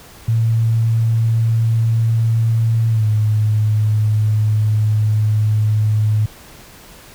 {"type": "tone with pitch glide", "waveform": "sine", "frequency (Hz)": [113.5, 107.19], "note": ["A#2", "A2"], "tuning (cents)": [-46, -45], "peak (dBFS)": -12, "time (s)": [0.28, 6.26], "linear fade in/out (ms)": 5, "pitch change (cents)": -99, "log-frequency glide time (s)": [2.9, 3.06], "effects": ["pink hiss -41 dBFS RMS until 7.14 s"]}